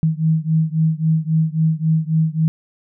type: beating tone pair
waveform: sine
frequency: 157.8 / 161.5 Hz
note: D#3 / E3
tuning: +25 / -35 cents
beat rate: 3.7 Hz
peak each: -17 / -18 dBFS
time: 0.03-2.48 s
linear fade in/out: 0 ms
effects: none